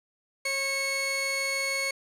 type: tone pair together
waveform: sawtooth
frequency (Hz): 543.4 / 2200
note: C#5 / C#7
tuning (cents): -35 / -14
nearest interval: 2 octaves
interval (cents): 2421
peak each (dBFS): -30 / -24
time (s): 0.45-1.91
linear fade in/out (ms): 5
effects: low-pass 11000 Hz 12 dB/octave